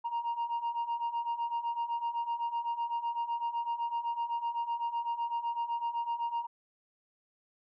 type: beating tone pair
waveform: sine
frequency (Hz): 932.3 / 940.2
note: A#5 / A#5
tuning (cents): 0 / +15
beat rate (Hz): 7.9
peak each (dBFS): -34 / -31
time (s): 0.04-6.47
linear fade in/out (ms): 20
effects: tanh soft clip ceiling -28 dBFS